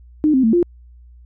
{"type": "tone with pitch steps", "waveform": "sine", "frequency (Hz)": [305, 261.5, 224, 348.6], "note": ["D#4", "C4", "A3", "F4"], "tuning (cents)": [-34, -1, 31, -3], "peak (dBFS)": -11, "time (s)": [0.24, 0.628], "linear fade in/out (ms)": 0, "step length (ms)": 97, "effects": ["added 60 Hz sine -41 dBFS peak until 1.25 s"]}